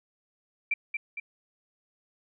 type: tone with echo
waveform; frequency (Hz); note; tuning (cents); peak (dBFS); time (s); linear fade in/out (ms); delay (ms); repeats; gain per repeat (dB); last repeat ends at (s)
sine; 2349; D7; 0; -23; 0.71-0.74; 5; 230; 2; -5; 1.2
effects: none